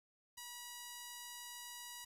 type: tone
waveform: 5% pulse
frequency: 967 Hz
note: B5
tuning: 37 cents flat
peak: -36 dBFS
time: 0.37-2.05 s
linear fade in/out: 10 ms
effects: 11-bit